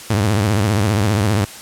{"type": "tone with vibrato", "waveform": "sawtooth", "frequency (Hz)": 103.83, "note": "G#2", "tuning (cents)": 0, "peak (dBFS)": -10, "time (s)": [0.1, 1.45], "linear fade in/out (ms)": 5, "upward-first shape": "triangle", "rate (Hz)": 15, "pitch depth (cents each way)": 200, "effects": ["white hiss -35 dBFS RMS until 1.61 s", "low-pass 11000 Hz 12 dB/octave"]}